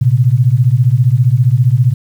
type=beating tone pair; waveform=sine; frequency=116.54 / 131.54 Hz; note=A#2 / C3; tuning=0 / +10 cents; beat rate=15 Hz; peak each=-10 dBFS; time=0.01-1.94 s; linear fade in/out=10 ms; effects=7-bit